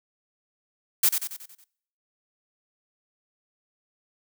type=noise with echo; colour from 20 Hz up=blue; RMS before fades=-19 dBFS; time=1.03-1.09 s; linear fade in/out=5 ms; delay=92 ms; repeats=6; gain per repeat=-6 dB; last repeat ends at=1.642 s; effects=noise-tail reverb RT60 0.7 s tail -24 dB re dry